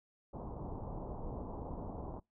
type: low-pass noise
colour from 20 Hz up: pink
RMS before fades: -43 dBFS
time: 0.33-2.2 s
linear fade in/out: 10 ms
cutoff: 1000 Hz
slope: 48 dB/octave
effects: noise-tail reverb RT60 0.2 s tail -24 dB re dry